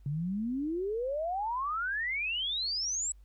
sine exponential sweep, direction up, 136.7 to 7920 Hz, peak -30 dBFS, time 0.06-3.12 s, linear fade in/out 2 ms, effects added 50 Hz sine -52 dBFS peak until 3.24 s + pink hiss -75 dBFS RMS until 3.24 s

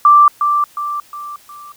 sine tone with echo, 1174.7 Hz, D6, in tune, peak -4 dBFS, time 0.05-0.28 s, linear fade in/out 2 ms, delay 360 ms, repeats 4, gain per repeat -7 dB, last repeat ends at 1.72 s, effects white hiss -47 dBFS RMS until 1.76 s

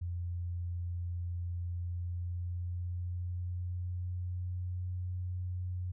sine tone with pitch glide, 87.31 to 90.39 Hz, F2 to F#2, 0 to -40 cents, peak -34 dBFS, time 0.01-5.92 s, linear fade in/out 10 ms, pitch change +60 cents, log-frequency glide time 1.69-4.89 s, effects none

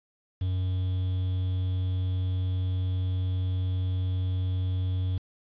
triangle tone with quantisation, 92.5 Hz, F#2, in tune, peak -23 dBFS, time 0.41-5.18 s, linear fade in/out 5 ms, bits 8, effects resampled to 11025 Hz

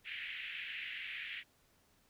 pink band-pass noise, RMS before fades -44 dBFS, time 0.04-1.44 s, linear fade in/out 50 ms, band 1800 to 3100 Hz, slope 48 dB/octave, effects pink hiss -71 dBFS RMS until 2.09 s

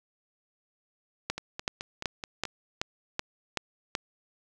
two click trains, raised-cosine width 0.2 ms, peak -18 / -11 dBFS, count 6 / 8, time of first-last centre 1.38-2.453 / 1.3-3.952 s, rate 4.66 / 2.64 Hz, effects none

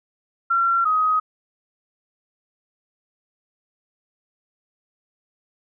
sine tone pair in turn, 1365 / 1258.7 Hz, F6 / D#6, -40 / +20 cents, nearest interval minor second, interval 140 cents, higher first, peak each -16 dBFS, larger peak neither, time 0.5-0.85 / 0.85-1.2 s, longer neither, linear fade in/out 10 ms, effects none

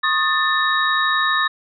sine tone cluster, 1088 / 1240 / 1775 / 3796 Hz, C#6 / D#6 / A6 / A#7, -33 / -6 / +15 / +31 cents, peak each -24 / -21 / -19 / -23 dBFS, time 0.03-1.48 s, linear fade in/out 10 ms, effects none

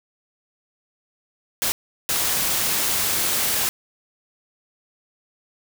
white noise bursts at uneven times, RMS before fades -22 dBFS, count 2, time 1.62-1.72 / 2.09-3.69 s, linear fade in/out 0 ms, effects none

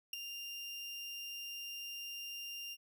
30% pulse tone with ADSR envelope, 2794 Hz, F7, in tune, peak -31 dBFS, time 0.13-2.77 s, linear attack 4 ms, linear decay 8 ms, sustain -9 dB, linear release 46 ms, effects none

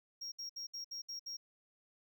triangle tone bursts, 5588 Hz, F8, in tune, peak -40 dBFS, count 7, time 0.21-1.37 s, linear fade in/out 10 ms, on 110 ms, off 65 ms, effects 13-bit

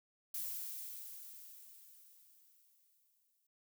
violet noise with exponential decay, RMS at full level -40 dBFS, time 0.34-3.47 s, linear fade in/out 5 ms, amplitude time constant 680 ms, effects none

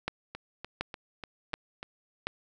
two click trains, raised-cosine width 0.3 ms, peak -23 / -14 dBFS, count 6 / 4, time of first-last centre 0.35-1.829 / 0.08-2.27 s, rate 3.38 / 1.37 Hz, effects none

